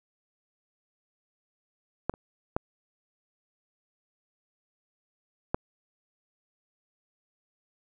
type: clicks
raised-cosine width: 1 ms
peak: -12 / -30 / -12 / -11 dBFS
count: 4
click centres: 2.096 / 2.139 / 2.565 / 5.545 s
effects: none